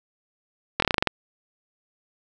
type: slowing click train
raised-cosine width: 0.3 ms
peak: -3 dBFS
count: 9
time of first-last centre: 0.8-1.073 s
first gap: 23 ms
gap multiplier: 1.11
effects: none